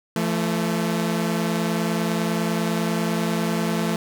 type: tone pair together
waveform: sawtooth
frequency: 169.92 / 220 Hz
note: F3 / A3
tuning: -47 / 0 cents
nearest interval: major third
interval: 447 cents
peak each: -20 dBFS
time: 0.16-3.96 s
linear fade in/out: 2 ms
effects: none